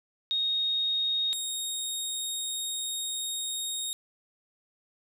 sine / 20% pulse tone pair in turn, 3729 / 3729 Hz, A#7 / A#7, 0 / 0 cents, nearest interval unison, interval 0 cents, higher neither, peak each -25 dBFS, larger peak neither, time 0.31-1.33 / 1.33-3.93 s, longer second, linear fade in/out 0 ms, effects 10-bit

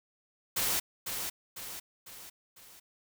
white noise with echo, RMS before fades -30 dBFS, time 0.56-0.8 s, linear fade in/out 10 ms, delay 500 ms, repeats 4, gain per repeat -6 dB, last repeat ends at 2.8 s, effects none

